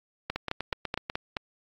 two click trains, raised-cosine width 0.3 ms, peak -13 / -15 dBFS, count 6 / 7, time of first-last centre 0.3-1.368 / 0.36-1.099 s, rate 4.68 / 8.12 Hz, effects AAC 48 kbps

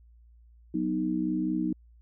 sine chord, B major, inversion second, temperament equal, 185 / 246.9 / 311.1 Hz, F#3 / B3 / D#4, 0 / 0 / 0 cents, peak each -32 / -32 / -28 dBFS, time 0.74-1.73 s, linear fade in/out 5 ms, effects added 58 Hz sine -53 dBFS peak until 2.01 s

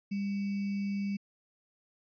sine tone with sample-and-hold, 200 Hz, G3, 35 cents sharp, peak -30 dBFS, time 0.11-1.17 s, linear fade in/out 10 ms, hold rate 2450 Hz, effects resampled to 11025 Hz

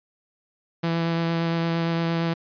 sawtooth tone with vibrato, 166.7 Hz, E3, 20 cents sharp, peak -18 dBFS, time 0.83-2.34 s, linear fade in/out 10 ms, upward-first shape sine, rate 8.7 Hz, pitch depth 11 cents each way, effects resampled to 11025 Hz

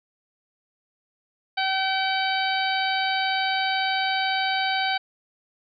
harmonic tone, 766 Hz, G5, 40 cents flat, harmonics 1 / 2 / 3 / 4 / 5 / 6, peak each -25 / -28 / -30 / -31 / -32 / -33 dBFS, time 1.57-4.98 s, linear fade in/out 10 ms, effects none

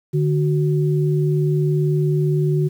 sine tone pair together, 149.23 / 370 Hz, D3 / F#4, +28 / 0 cents, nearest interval octave + major third, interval 1572 cents, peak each -16 / -22 dBFS, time 0.13-2.69 s, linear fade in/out 20 ms, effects 8-bit

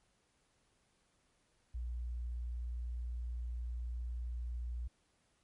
sine tone, 59.8 Hz, A#1, 45 cents sharp, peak -37 dBFS, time 1.74-4.88 s, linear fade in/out 10 ms, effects pink hiss -75 dBFS RMS until 5.43 s + MP3 48 kbps

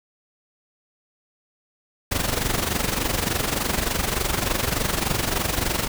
pink noise with amplitude modulation, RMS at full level -21 dBFS, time 2.11-5.88 s, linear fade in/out 10 ms, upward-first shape sine, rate 23.4 Hz, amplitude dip 70%, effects none

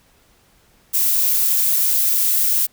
violet noise, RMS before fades -17 dBFS, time 0.93-2.67 s, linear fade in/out 20 ms, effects pink hiss -56 dBFS RMS until 2.72 s

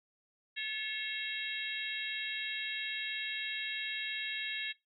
harmonic tone with a mistuned harmonic, 543 Hz, C#5, 36 cents flat, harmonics 3 / 4 / 5 / 6 / 7, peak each -40 / -41 / -42 / -43 / -43 dBFS, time 0.56-4.73 s, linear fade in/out 20 ms, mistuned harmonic 3, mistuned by +100 cents, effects noise-tail reverb RT60 0.2 s tail -18 dB re dry

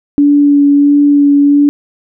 sine tone with vibrato, 286.8 Hz, D4, 41 cents flat, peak -4 dBFS, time 0.18-1.69 s, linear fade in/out 0 ms, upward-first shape sine, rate 1.5 Hz, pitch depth 12 cents each way, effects none

